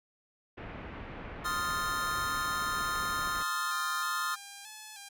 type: low-pass noise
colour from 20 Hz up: pink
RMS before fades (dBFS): -43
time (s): 0.57-3.43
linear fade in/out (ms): 10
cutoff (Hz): 2500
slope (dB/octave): 24
type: chord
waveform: square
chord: F dominant seventh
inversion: second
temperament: equal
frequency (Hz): 1046.5 / 1244.5 / 1396.9 / 1760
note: C6 / Eb6 / F6 / A6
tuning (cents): 0 / 0 / 0 / 0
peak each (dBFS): -39 / -35 / -36 / -40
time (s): 1.44-4.36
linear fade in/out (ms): 20
type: tone with vibrato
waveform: 5% pulse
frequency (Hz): 830.6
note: G#5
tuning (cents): 0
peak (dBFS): -33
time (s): 3.4-5.09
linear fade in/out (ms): 10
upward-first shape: square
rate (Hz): 1.6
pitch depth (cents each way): 61
effects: none